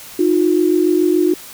sine tone pair together, 311.1 / 358.1 Hz, D#4 / F4, 0 / +43 cents, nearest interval major second, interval 243 cents, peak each -15 / -13 dBFS, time 0.19-1.34 s, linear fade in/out 5 ms, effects white hiss -36 dBFS RMS until 1.53 s

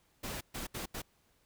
pink noise bursts at uneven times, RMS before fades -40 dBFS, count 4, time 0.23-0.41 / 0.54-0.67 / 0.74-0.86 / 0.94-1.02 s, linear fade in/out 10 ms, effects pink hiss -71 dBFS RMS until 1.45 s

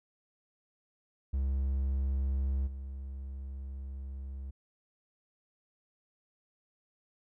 triangle tone with level steps, 67.3 Hz, C2, 49 cents sharp, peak -26 / -36 dBFS, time 1.33-4.51 s, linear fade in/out 10 ms, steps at 2.66 s, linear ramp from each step 20 ms, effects none

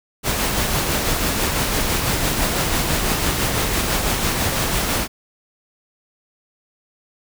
pink noise with tremolo, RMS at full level -19 dBFS, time 0.23-5.08 s, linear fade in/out 50 ms, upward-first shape sine, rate 6 Hz, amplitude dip 30%, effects none

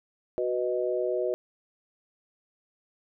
sine chord, B major, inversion second, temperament equal, 370 / 493.9 / 622.3 Hz, F#4 / B4 / D#5, 0 / 0 / 0 cents, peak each -29 / -30 / -30 dBFS, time 0.38-1.34 s, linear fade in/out 0 ms, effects none

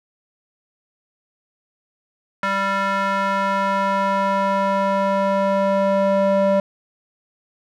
square tone with band-pass filter sweep, 196 Hz, G3, in tune, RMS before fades -19 dBFS, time 2.43-6.6 s, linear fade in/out 2 ms, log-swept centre 1400 to 600 Hz, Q 2, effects none

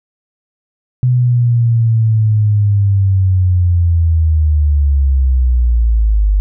sine linear sweep, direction down, 126.1 to 49 Hz, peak -8 dBFS, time 1.03-6.4 s, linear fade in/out 0 ms, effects none

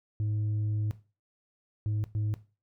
sine tone bursts at uneven times, 106.1 Hz, G#2, 38 cents sharp, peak -24 dBFS, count 3, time 0.2-0.91 / 1.86-2.04 / 2.15-2.34 s, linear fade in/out 0 ms, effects noise-tail reverb RT60 0.3 s tail -17 dB re dry + tanh soft clip ceiling -26 dBFS

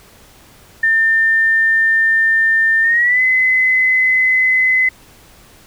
sine tone with pitch glide, 1800 to 2032 Hz, A6 to B6, +39 to +49 cents, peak -10 dBFS, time 0.83-4.89 s, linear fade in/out 5 ms, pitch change +210 cents, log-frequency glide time 2.82-3.22 s, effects pink hiss -45 dBFS RMS until 5.66 s

